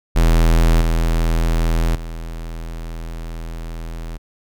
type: tone with level steps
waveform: square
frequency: 41.2 Hz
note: E1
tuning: in tune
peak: -11 / -15 / -27 dBFS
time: 0.15-4.18 s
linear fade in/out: 20 ms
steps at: 0.81 / 1.95 s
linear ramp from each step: 2 ms
effects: none